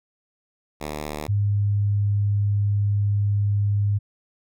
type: tone pair in turn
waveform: 5% pulse / sine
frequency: 75.2 / 102.05 Hz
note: D2 / G#2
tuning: +42 / -30 cents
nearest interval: perfect fourth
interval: 528 cents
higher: second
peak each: -18 dBFS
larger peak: neither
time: 0.8-1.28 / 1.28-3.99 s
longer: second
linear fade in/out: 20 ms
effects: none